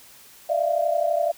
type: tone cluster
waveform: sine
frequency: 592 / 661 / 693 Hz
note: D5 / E5 / F5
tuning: +14 / +5 / -14 cents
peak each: -24 dBFS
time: 0.49-1.32 s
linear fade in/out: 10 ms
effects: white hiss -49 dBFS RMS until 1.37 s